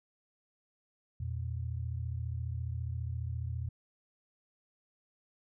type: tone pair together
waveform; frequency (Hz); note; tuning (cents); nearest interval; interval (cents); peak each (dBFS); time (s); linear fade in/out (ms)
sine; 83.72 / 118.4; E2 / A#2; +27 / +27; tritone; 600; -36 / -37; 1.2-3.69; 5
effects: none